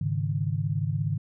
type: chord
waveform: sine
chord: Ab suspended fourth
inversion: none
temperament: equal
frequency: 103.83 / 138.59 / 155.56 Hz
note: Ab2 / Db3 / Eb3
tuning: 0 / 0 / 0 cents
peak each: -29 dBFS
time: 0.01-1.18 s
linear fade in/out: 5 ms
effects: none